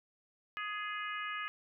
harmonic tone with a mistuned harmonic, 415.3 Hz, G#4, in tune, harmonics 3 / 4 / 5 / 6 / 7, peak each -40 / -42 / -44 / -46 / -47 dBFS, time 0.57-1.48 s, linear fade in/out 0 ms, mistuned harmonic 4, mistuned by +24 cents, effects none

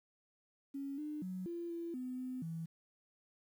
sine tone with pitch steps, 277.1 / 300.8 / 184.8 / 342 / 337.9 / 253.5 / 255.1 / 163.9 Hz, C#4 / D4 / F#3 / F4 / E4 / B3 / C4 / E3, -1 / +42 / -2 / -36 / +43 / +45 / -44 / -10 cents, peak -39 dBFS, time 0.74-2.66 s, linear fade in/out 10 ms, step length 240 ms, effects 11-bit

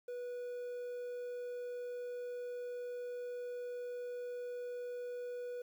triangle tone with quantisation, 489.5 Hz, B4, 15 cents flat, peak -38 dBFS, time 0.08-5.62 s, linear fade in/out 5 ms, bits 11, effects none

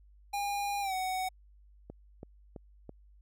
square tone with pitch glide, 810 to 747.1 Hz, G#5 to F#5, -43 to +17 cents, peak -32 dBFS, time 0.33-1.29 s, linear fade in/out 10 ms, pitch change -140 cents, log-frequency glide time 0.81-0.94 s
click train, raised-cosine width 2 ms, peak -30 dBFS, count 4, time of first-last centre 1.9-2.893 s, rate 3.02 Hz
effects added 50 Hz sine -56 dBFS peak until 3.21 s

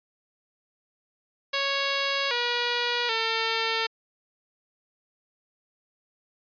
5% pulse tone with pitch steps, 554 / 481.6 / 450.3 Hz, C#5 / B4 / A4, -1 / -44 / +40 cents, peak -12 dBFS, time 1.53-3.87 s, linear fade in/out 10 ms, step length 780 ms, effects resampled to 11025 Hz

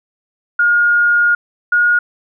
sine tone pair in turn, 1426 / 1437.6 Hz, F6 / F6, +36 / +50 cents, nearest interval unison, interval 14 cents, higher second, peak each -9 dBFS, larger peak neither, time 0.59-1.35 / 1.72-1.99 s, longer first, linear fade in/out 5 ms, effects none

